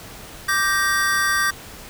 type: chord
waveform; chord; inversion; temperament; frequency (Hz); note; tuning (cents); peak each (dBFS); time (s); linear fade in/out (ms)
square; G minor; second; equal with one note detuned; 1174.7 / 1568 / 1877.6; D6 / G6 / Bb6; 0 / 0 / +12; -24 / -21 / -24; 0.48-1.51; 10
effects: pink hiss -39 dBFS RMS until 1.89 s